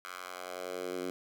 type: tone with high-pass filter sweep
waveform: 10% pulse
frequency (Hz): 90.8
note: F#2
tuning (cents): -32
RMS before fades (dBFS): -40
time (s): 0.05-1.1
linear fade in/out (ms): 0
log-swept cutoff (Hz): 1300 to 290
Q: 1.9
effects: none